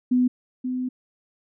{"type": "tone pair in turn", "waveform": "sine", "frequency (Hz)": [250, 253.5], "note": ["B3", "B3"], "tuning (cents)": [21, 45], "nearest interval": "unison", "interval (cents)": 24, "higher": "second", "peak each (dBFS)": [-16, -24], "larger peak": "first", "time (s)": [[0.11, 0.28], [0.64, 0.89]], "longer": "second", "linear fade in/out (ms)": 10, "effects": []}